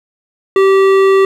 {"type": "tone with hard clipping", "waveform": "sine", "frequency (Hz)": 387.5, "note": "G4", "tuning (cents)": -20, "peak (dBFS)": -8, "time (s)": [0.56, 1.25], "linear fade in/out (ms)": 2, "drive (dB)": 13, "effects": []}